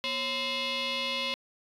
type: tone with frequency modulation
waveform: sine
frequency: 241.8 Hz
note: B3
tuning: 36 cents flat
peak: -27 dBFS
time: 0.04-1.34 s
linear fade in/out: 0 ms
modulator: 786 Hz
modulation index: 5
effects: tanh soft clip ceiling -26 dBFS